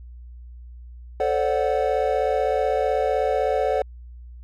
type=chord; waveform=triangle; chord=D dominant seventh; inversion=second; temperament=equal with one note detuned; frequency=440 / 523.3 / 579.2 / 740 Hz; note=A4 / C5 / D5 / F#5; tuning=0 / 0 / -24 / 0 cents; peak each=-23 dBFS; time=1.2-3.82 s; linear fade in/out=2 ms; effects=added 60 Hz sine -38 dBFS peak until 4.43 s